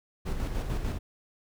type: noise with tremolo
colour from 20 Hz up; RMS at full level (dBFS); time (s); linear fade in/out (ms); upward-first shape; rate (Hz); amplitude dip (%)
brown; -29; 0.25-0.99; 20; square; 6.7; 40
effects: none